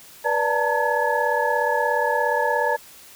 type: tone cluster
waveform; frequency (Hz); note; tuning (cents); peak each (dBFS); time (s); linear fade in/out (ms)
sine; 487.3 / 583 / 880 / 917 / 1695; B4 / D5 / A5 / A#5 / G#6; -23 / -13 / 0 / -29 / +35; -25; 0.24-2.77; 20
effects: white hiss -46 dBFS RMS until 3.15 s